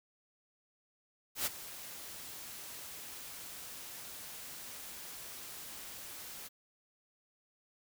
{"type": "noise with ADSR envelope", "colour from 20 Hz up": "white", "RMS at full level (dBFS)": -32, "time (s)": [1.35, 6.49], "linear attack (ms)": 110, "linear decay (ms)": 23, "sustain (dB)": -15, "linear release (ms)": 24, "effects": []}